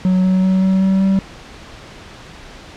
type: tone with pitch steps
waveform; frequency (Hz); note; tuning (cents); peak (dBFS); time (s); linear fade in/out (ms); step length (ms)
triangle; 185 / 186.61 / 188.23 / 189.87 / 191.52 / 193.19; F#3 / F#3 / F#3 / F#3 / G3 / G3; 0 / +15 / +30 / +45 / -40 / -25; -9; 0.05-1.19; 0; 190
effects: pink hiss -37 dBFS RMS until 2.76 s + low-pass 5000 Hz 12 dB/octave